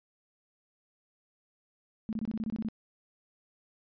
sine tone bursts, 220 Hz, A3, in tune, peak -30 dBFS, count 10, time 2.09-2.686 s, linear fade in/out 0 ms, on 38 ms, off 24 ms, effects resampled to 11025 Hz

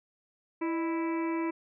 harmonic tone with a mistuned harmonic, 329.6 Hz, E4, in tune, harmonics 1 / 2 / 3 / 4 / 5 / 6 / 7 / 8, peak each -29 / -43 / -37 / -48 / -51 / -46 / -44 / -52 dBFS, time 0.61-1.51 s, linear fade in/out 10 ms, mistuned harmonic 2, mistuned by -120 cents, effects none

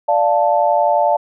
sine chord, D minor, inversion none, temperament equal, 587.3 / 698.5 / 880 Hz, D5 / F5 / A5, 0 / 0 / 0 cents, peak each -16 dBFS, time 0.08-1.17 s, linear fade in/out 10 ms, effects none

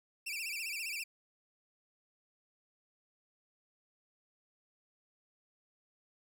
sawtooth tone with vibrato, 2506 Hz, D#7, 12 cents sharp, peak -34 dBFS, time 0.26-1.04 s, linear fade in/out 10 ms, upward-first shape sine, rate 15 Hz, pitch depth 160 cents each way, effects none

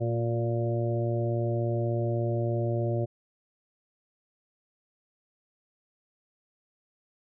harmonic tone with a mistuned harmonic, 116.7 Hz, A#2, 2 cents sharp, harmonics 1 / 2 / 3 / 4 / 5 / 6, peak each -27 / -38 / -32 / -40 / -33 / -41 dBFS, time 0-3.06 s, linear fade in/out 20 ms, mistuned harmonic 3, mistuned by +18 cents, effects none

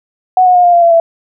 sine tone with pitch steps, 740 / 727.3 / 714.8 / 702.5 / 690.4 / 678.6 / 666.9 Hz, F#5 / F#5 / F5 / F5 / F5 / F5 / E5, 0 / -30 / +40 / +10 / -20 / -50 / +20 cents, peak -4 dBFS, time 0.37-1 s, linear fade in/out 2 ms, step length 90 ms, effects none

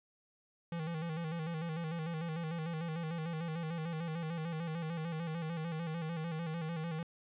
square tone with vibrato, 163.4 Hz, E3, 15 cents flat, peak -37 dBFS, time 0.72-7.03 s, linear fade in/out 2 ms, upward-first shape square, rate 6.7 Hz, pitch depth 65 cents each way, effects resampled to 8000 Hz + 11-bit

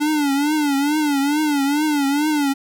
square tone with vibrato, 291.2 Hz, D4, 15 cents flat, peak -17 dBFS, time 0-2.54 s, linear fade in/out 20 ms, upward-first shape triangle, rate 2.3 Hz, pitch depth 120 cents each way, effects none

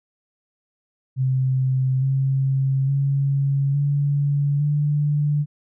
sine tone with pitch steps, 130.81 / 134.72 / 138.75 / 142.9 / 147.17 Hz, C3 / C#3 / C#3 / D3 / D3, 0 / -49 / +2 / -47 / +4 cents, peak -17 dBFS, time 1.16-5.46 s, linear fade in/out 50 ms, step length 860 ms, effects none

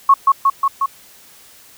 sine tone with echo, 1099 Hz, C#6, 15 cents flat, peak -5 dBFS, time 0.09-0.14 s, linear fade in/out 5 ms, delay 180 ms, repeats 4, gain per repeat -2 dB, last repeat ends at 0.86 s, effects white hiss -45 dBFS RMS until 1.77 s

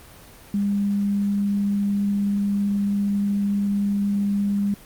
sine tone, 201.7 Hz, G3, 50 cents sharp, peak -19 dBFS, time 0.54-4.74 s, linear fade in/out 2 ms, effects pink hiss -46 dBFS RMS until 4.85 s + Opus 24 kbps

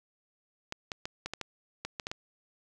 clicks, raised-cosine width 0.2 ms, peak -18 dBFS, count 10, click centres 0.724 / 0.918 / 1.055 / 1.26 / 1.336 / 1.413 / 1.85 / 1.998 / 2.069 / 2.115 s, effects none

